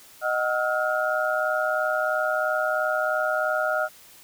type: tone cluster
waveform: sine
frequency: 621 / 744 / 1300 / 1423 Hz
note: D#5 / F#5 / E6 / F6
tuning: -3 / +9 / -24 / +32 cents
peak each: -25 / -30 / -31 / -26 dBFS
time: 0.21-3.89 s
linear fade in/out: 50 ms
effects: white hiss -50 dBFS RMS until 4.23 s